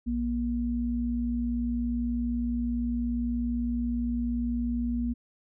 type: tone pair together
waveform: sine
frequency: 58.75 / 238 Hz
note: A#1 / A#3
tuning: +14 / +36 cents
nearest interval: 2 octaves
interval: 2422 cents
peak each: -32 / -27 dBFS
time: 0.06-5.14 s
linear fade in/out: 20 ms
effects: none